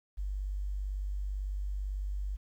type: tone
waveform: sine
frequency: 49 Hz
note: G1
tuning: in tune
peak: -32 dBFS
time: 0.17-2.37 s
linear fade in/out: 20 ms
effects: 11-bit